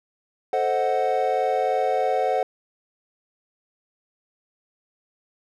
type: chord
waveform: triangle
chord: A diminished seventh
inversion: none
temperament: equal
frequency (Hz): 440 / 523.3 / 622.3 / 740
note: A4 / C5 / Eb5 / Gb5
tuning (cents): 0 / 0 / 0 / 0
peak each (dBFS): -25 / -23 / -27 / -21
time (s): 0.53-2.43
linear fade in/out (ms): 2
effects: none